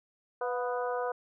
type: harmonic tone with a mistuned harmonic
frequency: 247.6 Hz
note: B3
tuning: 5 cents sharp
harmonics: 2 / 3 / 4 / 5 / 6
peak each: -32 / -36 / -38 / -40 / -42 dBFS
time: 0.41-1.12 s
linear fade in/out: 5 ms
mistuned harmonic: 3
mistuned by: -47 cents
effects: none